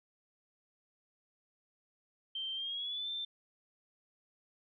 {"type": "tone with pitch glide", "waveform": "sine", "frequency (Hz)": [3136, 3561], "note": ["G7", "A7"], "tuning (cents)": [0, 20], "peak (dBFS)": -36, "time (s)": [2.35, 3.25], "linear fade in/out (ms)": 5, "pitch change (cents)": 220, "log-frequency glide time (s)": [2.54, 3.09], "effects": []}